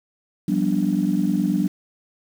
sine chord, G dominant seventh, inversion third, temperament just, 176.4 / 196 / 245 / 294 Hz, F3 / G3 / B3 / D4, +18 / 0 / -14 / +2 cents, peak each -24 / -21 / -25 / -23 dBFS, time 0.48-1.68 s, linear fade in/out 5 ms, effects tanh soft clip ceiling -8 dBFS + 7-bit

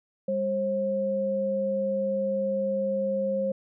sine tone pair together, 200.8 / 536 Hz, G3 / C5, +42 / +42 cents, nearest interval octave + perfect fourth, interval 1700 cents, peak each -31 / -25 dBFS, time 0.28-3.52 s, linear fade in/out 5 ms, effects none

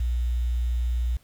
sine tone with quantisation, 60.1 Hz, B1, 46 cents flat, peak -22 dBFS, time 0-1.17 s, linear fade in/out 5 ms, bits 8, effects pink hiss -61 dBFS RMS until 1.23 s

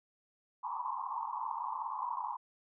pink band-pass noise, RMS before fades -38 dBFS, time 0.63-2.37 s, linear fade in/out 20 ms, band 860 to 1100 Hz, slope 96 dB/octave, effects none

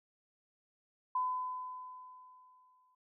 sine tone with exponential decay, 1010 Hz, B5, 39 cents sharp, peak -29 dBFS, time 1.15-2.95 s, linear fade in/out 5 ms, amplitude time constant 390 ms, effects none

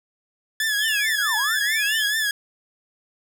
sawtooth tone with vibrato, 1716 Hz, A6, 44 cents flat, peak -17 dBFS, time 0.6-2.31 s, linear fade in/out 2 ms, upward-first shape triangle, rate 4.6 Hz, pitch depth 85 cents each way
sine linear two-way sweep, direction down then up, 3404 to 830.6 to 3404 Hz, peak -26 dBFS, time 0.78-2.08 s, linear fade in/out 5 ms, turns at 1.36 s
effects none

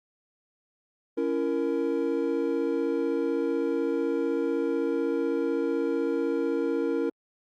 triangle chord, A# diminished, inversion first, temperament just, 279.7 / 335.6 / 466.2 Hz, C#4 / E4 / A#4, +16 / +31 / 0 cents, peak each -28 / -27 / -26 dBFS, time 1.17-7.1 s, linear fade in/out 10 ms, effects Opus 48 kbps

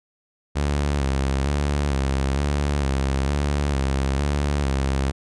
sawtooth tone with vibrato, 69.8 Hz, C#2, 13 cents sharp, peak -16 dBFS, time 0.55-5.12 s, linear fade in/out 20 ms, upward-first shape square, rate 1.1 Hz, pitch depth 55 cents each way, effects resampled to 22050 Hz

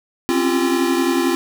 square tone cluster, 263.8 / 275 / 344.3 / 388.1 Hz, C4 / C#4 / F4 / G4, +14 / -14 / -25 / -17 cents, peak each -21 / -25 / -19 / -28 dBFS, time 0.29-1.35 s, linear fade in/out 0 ms, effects none

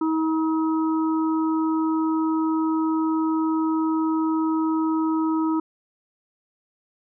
harmonic tone, 318.9 Hz, D#4, 43 cents sharp, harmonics 1 / 3 / 4, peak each -20 / -30 / -32 dBFS, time 0.01-5.6 s, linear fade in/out 5 ms, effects none

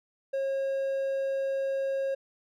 triangle tone, 542 Hz, C#5, 39 cents flat, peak -25 dBFS, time 0.33-2.15 s, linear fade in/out 10 ms, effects none

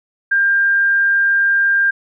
sine tone, 1597 Hz, G6, 32 cents sharp, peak -11 dBFS, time 0.31-1.91 s, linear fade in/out 10 ms, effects none

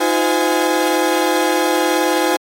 35% pulse tone cluster, 316.7 / 355.9 / 513 / 828 Hz, D#4 / F4 / C5 / G#5, +31 / +33 / -34 / -5 cents, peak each -18 dBFS, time 0-2.37 s, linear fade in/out 10 ms, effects AAC 48 kbps

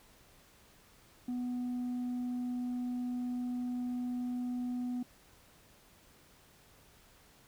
triangle tone with tanh clipping, 246.9 Hz, B3, in tune, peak -34 dBFS, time 1.28-5.03 s, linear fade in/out 5 ms, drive 7 dB, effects pink hiss -62 dBFS RMS until 7.47 s

